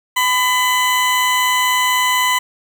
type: tone with amplitude modulation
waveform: 20% pulse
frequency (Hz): 1004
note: B5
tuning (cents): +28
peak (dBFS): -7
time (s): 0.16-2.39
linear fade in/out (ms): 10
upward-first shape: sine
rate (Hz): 200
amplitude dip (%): 30
effects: 7-bit